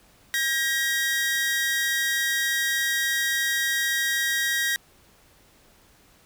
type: tone pair together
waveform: sawtooth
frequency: 1610 / 1896.5 Hz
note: G6 / A#6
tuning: +46 / +29 cents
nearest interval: minor third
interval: 283 cents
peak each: -25 / -20 dBFS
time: 0.34-4.76 s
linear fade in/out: 0 ms
effects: pink hiss -57 dBFS RMS until 6.25 s